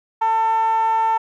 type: tone with band-pass filter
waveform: 10% pulse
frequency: 447.2 Hz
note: A4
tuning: 28 cents sharp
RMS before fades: -18 dBFS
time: 0.21-1.18 s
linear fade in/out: 10 ms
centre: 940 Hz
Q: 9.7
effects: none